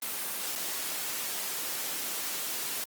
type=noise with dropouts; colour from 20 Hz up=white; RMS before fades=-34 dBFS; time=0.02-2.84 s; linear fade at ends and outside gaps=2 ms; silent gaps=0.554-0.558 s; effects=high-pass 200 Hz 12 dB/octave + Opus 24 kbps